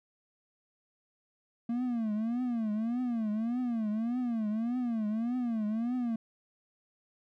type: tone with vibrato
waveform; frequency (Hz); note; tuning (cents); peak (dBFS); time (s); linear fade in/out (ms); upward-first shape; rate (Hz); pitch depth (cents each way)
triangle; 230; A#3; -23; -27; 1.69-6.16; 5; triangle; 1.7; 180
effects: none